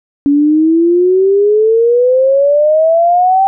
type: exponential sweep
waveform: sine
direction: up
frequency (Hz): 281.1 to 784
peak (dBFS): -6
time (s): 0.26-3.47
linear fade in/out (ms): 0
effects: none